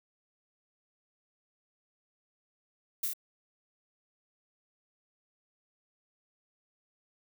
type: noise with echo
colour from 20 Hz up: violet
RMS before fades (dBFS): -31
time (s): 3.03-3.06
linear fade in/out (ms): 5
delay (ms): 25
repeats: 3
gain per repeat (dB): -2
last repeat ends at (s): 3.135
effects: none